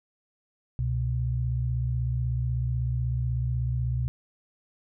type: tone pair together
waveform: sine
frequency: 67.28 / 123.47 Hz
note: C2 / B2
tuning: +49 / 0 cents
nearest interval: major seventh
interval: 1051 cents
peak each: -29 / -26 dBFS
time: 0.79-4.08 s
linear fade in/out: 0 ms
effects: none